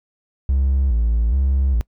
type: tone with vibrato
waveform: triangle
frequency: 61.74 Hz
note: B1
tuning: in tune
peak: -12 dBFS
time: 0.49-1.81 s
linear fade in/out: 0 ms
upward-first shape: square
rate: 1.2 Hz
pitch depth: 150 cents each way
effects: noise-tail reverb RT60 0.1 s tail -23 dB re dry + tanh soft clip ceiling -8 dBFS